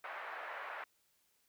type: band-pass noise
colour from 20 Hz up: white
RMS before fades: -45 dBFS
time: 0.04-0.84 s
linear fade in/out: 2 ms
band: 580 to 1900 Hz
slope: 24 dB/octave
effects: white hiss -75 dBFS RMS until 1.48 s